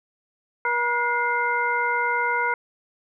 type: harmonic tone with a mistuned harmonic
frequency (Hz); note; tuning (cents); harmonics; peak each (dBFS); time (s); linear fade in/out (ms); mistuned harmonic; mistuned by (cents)
479.7; A#4; +50; 1 / 2 / 3 / 4; -30 / -24 / -25 / -27; 0.65-2.54; 2; 4; +150
effects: none